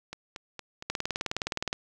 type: two click trains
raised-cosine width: 0.2 ms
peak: -21 / -12 dBFS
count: 4 / 17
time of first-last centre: 0.13-0.824 / 0.9-1.729 s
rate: 4.32 / 19.3 Hz
effects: none